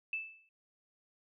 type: tone with exponential decay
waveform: sine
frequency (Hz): 2634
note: E7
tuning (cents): -2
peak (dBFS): -31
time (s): 0.13-0.49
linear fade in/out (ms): 2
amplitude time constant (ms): 78
effects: none